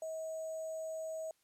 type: tone with sample-and-hold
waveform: sine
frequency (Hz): 640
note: D#5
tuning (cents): +49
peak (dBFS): -38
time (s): 0.02-1.31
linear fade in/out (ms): 2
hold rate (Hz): 7350
effects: white hiss -75 dBFS RMS until 1.43 s + low-pass 12000 Hz 12 dB/octave